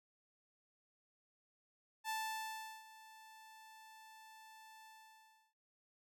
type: tone with ADSR envelope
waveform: sawtooth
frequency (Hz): 880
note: A5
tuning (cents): 0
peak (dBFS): -34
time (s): 2.04-5.54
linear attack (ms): 51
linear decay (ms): 740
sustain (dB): -19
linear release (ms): 680
effects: none